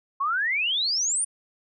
sine exponential sweep, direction up, 1062 to 9650 Hz, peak -22 dBFS, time 0.2-1.25 s, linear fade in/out 10 ms, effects none

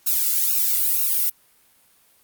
violet noise with flanger, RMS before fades -20 dBFS, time 0.06-1.3 s, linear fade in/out 10 ms, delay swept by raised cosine 0.73 to 1.47 ms, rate 2.1 Hz, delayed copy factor +0.8, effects white hiss -58 dBFS RMS until 2.23 s + Opus 48 kbps

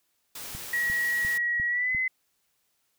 white noise, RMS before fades -39 dBFS, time 0.35-1.38 s, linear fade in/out 5 ms
click train, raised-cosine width 5 ms, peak -28 dBFS, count 5, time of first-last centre 0.55-1.949 s, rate 2.86 Hz
sine tone with pitch glide, 1912 to 2037 Hz, A#6 to C7, +43 to -47 cents, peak -24 dBFS, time 0.73-2.08 s, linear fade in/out 5 ms, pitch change +110 cents, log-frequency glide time 1.68-1.94 s
effects white hiss -73 dBFS RMS until 2.98 s

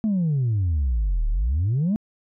sine exponential two-way sweep, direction down then up, 225.2 to 35.67 to 225.2 Hz, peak -17 dBFS, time 0.04-1.96 s, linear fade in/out 0 ms, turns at 1.28 s, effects tanh soft clip ceiling -17 dBFS

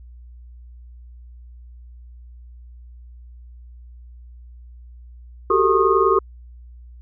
sine tone cluster, 377.2 / 396.5 / 447.7 / 1083 / 1237 Hz, F#4 / G4 / A4 / C#6 / D#6, +33 / +20 / +30 / -41 / -10 cents, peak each -20 dBFS, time 5.5-6.19 s, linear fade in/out 5 ms, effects added 60 Hz sine -39 dBFS peak until 7.01 s

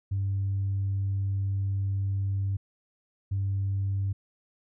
sine tone pair in turn, 98 / 98 Hz, G2 / G2, 0 / 0 cents, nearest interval unison, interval 0 cents, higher neither, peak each -24 dBFS, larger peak neither, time 0.11-2.57 / 3.31-4.13 s, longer first, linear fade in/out 10 ms, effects tanh soft clip ceiling -22 dBFS

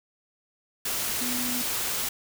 sine tone in noise, 246.9 Hz, B3, in tune, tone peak -32 dBFS, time 1.21-1.62 s, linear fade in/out 5 ms, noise white, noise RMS -29 dBFS, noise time 0.85-2.09 s, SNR -6 dB, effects none

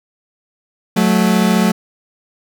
40% pulse tone pair together, 183.82 / 218.4 Hz, F#3 / A3, -11 / -13 cents, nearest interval minor third, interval 298 cents, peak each -13 dBFS, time 0.96-1.72 s, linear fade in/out 10 ms, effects none

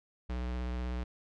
square tone with vibrato, 61.5 Hz, B1, 7 cents flat, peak -34 dBFS, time 0.29-1.04 s, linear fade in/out 10 ms, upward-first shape sine, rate 16 Hz, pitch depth 25 cents each way, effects low-pass 4000 Hz 12 dB/octave

